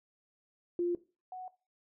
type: tone pair in turn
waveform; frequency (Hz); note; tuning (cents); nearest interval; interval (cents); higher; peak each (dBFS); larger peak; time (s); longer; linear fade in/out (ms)
sine; 349.2 / 739.9; F4 / F#5; 0 / 0; octave + minor second; 1300; second; -28 / -40; first; 0.79-0.95 / 1.32-1.48; neither; 2
effects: noise-tail reverb RT60 0.3 s tail -17 dB re dry